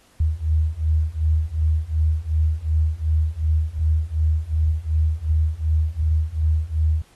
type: beating tone pair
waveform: sine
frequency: 76.9 / 79.6 Hz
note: D#2 / D#2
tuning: -20 / +40 cents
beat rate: 2.7 Hz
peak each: -21 / -20 dBFS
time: 0.2-7.02 s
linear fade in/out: 5 ms
effects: pink hiss -56 dBFS RMS until 7.15 s + AAC 32 kbps